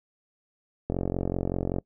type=click train; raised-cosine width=2 ms; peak=-14 dBFS; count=41; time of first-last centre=0.9-1.785 s; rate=45.2 Hz; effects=noise-tail reverb RT60 0.1 s tail -24 dB re dry